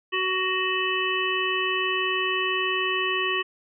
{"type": "harmonic tone", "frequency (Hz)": 373.2, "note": "F#4", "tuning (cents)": 15, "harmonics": [1, 3, 5, 7, 8], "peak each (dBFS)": [-29, -29, -29, -29, -29], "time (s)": [0.12, 3.43], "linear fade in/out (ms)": 20, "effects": []}